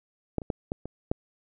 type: clicks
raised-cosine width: 2 ms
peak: -13 / -25 / -14 / -16 / -23 / -11 dBFS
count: 6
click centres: 0.383 / 0.418 / 0.502 / 0.719 / 0.856 / 1.115 s
effects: none